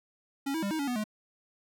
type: tone with pitch steps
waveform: square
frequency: 276.6 / 323.1 / 199.6 / 316.3 / 282 / 246.4 / 213.1 Hz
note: C#4 / E4 / G3 / D#4 / C#4 / B3 / G#3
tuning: -4 / -35 / +32 / +29 / +30 / -4 / +45 cents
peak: -30 dBFS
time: 0.46-1.041 s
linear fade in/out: 10 ms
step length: 83 ms
effects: none